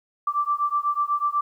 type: beating tone pair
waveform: sine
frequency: 1167 / 1175.1 Hz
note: D6 / D6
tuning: -11 / +1 cents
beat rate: 8.1 Hz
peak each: -24 dBFS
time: 0.27-1.41 s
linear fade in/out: 5 ms
effects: 10-bit